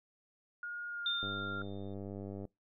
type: tone with pitch glide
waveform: sine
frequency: 1429 to 1390.7 Hz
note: F6 to F6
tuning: +39 to -8 cents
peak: -38 dBFS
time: 0.63-1.62 s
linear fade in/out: 2 ms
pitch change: -47 cents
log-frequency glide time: 0.88-1.24 s
type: tone with exponential decay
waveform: sine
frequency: 3614 Hz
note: A7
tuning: 46 cents sharp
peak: -30 dBFS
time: 1.06-1.94 s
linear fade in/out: 2 ms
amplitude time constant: 190 ms
type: click train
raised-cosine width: 2 ms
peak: -31 dBFS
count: 122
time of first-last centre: 1.23-2.452 s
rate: 99 Hz
effects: noise-tail reverb RT60 0.2 s tail -24 dB re dry